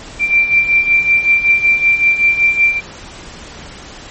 sine beating tone pair, 2353 / 2358.3 Hz, D7 / D7, +3 / +7 cents, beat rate 5.3 Hz, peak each -15 / -10 dBFS, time 0.19-2.81 s, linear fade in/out 50 ms, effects pink hiss -33 dBFS RMS until 4.1 s + MP3 32 kbps

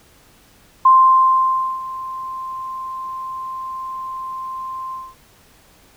sine tone with ADSR envelope, 1046.5 Hz, C6, in tune, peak -6 dBFS, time 0.85-5.15 s, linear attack 7 ms, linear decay 940 ms, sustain -19 dB, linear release 220 ms, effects pink hiss -51 dBFS RMS until 5.96 s

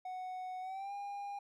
triangle tone with pitch glide, 740 to 807 Hz, F#5 to G#5, 0 to -50 cents, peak -38 dBFS, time 0.05-1.39 s, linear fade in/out 5 ms, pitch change +150 cents, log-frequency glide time 0.61-0.93 s, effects none

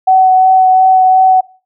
sine tone with vibrato, 751 Hz, F#5, 26 cents sharp, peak -4 dBFS, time 0.07-1.41 s, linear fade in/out 10 ms, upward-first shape sine, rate 2.8 Hz, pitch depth 10 cents each way, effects noise-tail reverb RT60 0.4 s tail -23 dB re dry

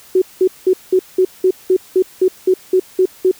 sine tone bursts, 372.2 Hz, F#4, 10 cents sharp, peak -8 dBFS, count 13, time 0.15-3.314 s, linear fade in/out 5 ms, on 68 ms, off 190 ms, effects white hiss -43 dBFS RMS until 3.39 s

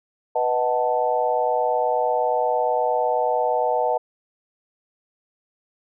sine chord, B dominant seventh, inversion none, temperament equal, 493.9 / 622.3 / 740 / 880 Hz, B4 / D#5 / F#5 / A5, 0 / 0 / 0 / 0 cents, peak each -24 dBFS, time 0.35-3.98 s, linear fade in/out 10 ms, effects none

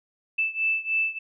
sine beating tone pair, 2637 / 2640.3 Hz, E7 / E7, 0 / +2 cents, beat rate 3.3 Hz, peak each -25 / -27 dBFS, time 0.38-1.19 s, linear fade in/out 10 ms, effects none

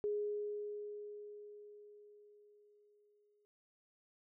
sine tone with exponential decay, 415.6 Hz, G#4, 1 cent sharp, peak -33 dBFS, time 0.04-3.45 s, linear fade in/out 0 ms, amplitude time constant 740 ms, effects none

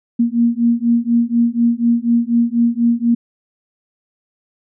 sine beating tone pair, 233.1 / 237.2 Hz, A#3 / A#3, 0 / +30 cents, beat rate 4.1 Hz, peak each -15 dBFS, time 0.19-3.15 s, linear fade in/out 10 ms, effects none

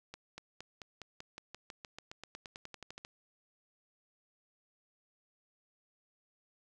accelerating click train, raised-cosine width 0.2 ms, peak -28 dBFS, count 22, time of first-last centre 0.14-3.049 s, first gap 240 ms, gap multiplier 0.94, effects none

